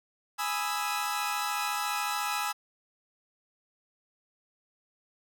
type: chord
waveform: sawtooth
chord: E major seventh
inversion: first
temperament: equal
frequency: 830.6 / 987.8 / 1244.5 / 1318.5 Hz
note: G#5 / B5 / D#6 / E6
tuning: 0 / 0 / 0 / 0 cents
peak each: -30 / -33 / -33 / -30 dBFS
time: 0.38-2.53 s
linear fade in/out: 20 ms
effects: none